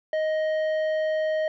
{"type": "tone with tanh clipping", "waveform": "triangle", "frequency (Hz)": 625, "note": "D#5", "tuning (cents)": 8, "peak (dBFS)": -24, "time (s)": [0.13, 1.48], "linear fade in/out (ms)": 2, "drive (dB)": 13, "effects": []}